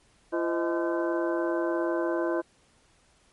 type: harmonic tone with a mistuned harmonic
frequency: 170.3 Hz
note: F3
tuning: 43 cents flat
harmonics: 2 / 3 / 4 / 5 / 6 / 7 / 8 / 9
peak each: -27 / -33 / -31 / -42 / -36 / -47 / -48 / -38 dBFS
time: 0.32-2.42 s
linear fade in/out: 20 ms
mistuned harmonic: 4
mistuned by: -140 cents
effects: pink hiss -63 dBFS RMS until 3.32 s + MP3 48 kbps